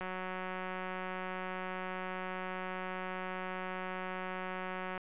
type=click train; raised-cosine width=0.5 ms; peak=-25 dBFS; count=920; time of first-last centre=0.01-4.978 s; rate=185 Hz; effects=resampled to 8000 Hz